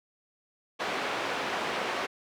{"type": "band-pass noise", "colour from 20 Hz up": "pink", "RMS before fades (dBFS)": -32, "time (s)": [0.79, 2.07], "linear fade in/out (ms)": 20, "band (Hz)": [420, 2900], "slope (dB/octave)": 12, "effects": []}